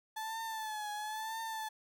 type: tone with vibrato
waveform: 35% pulse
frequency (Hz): 868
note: A5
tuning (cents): -24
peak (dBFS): -36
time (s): 0.16-1.69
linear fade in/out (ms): 10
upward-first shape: triangle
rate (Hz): 1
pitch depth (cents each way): 73
effects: none